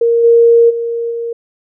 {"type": "tone with level steps", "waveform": "sine", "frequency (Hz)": 466.2, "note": "A#4", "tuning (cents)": 0, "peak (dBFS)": [-8, -4, -15, -17], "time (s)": [0.01, 1.33], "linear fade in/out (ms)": 5, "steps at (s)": [0.23, 0.69, 1.1], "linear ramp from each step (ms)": 20, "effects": []}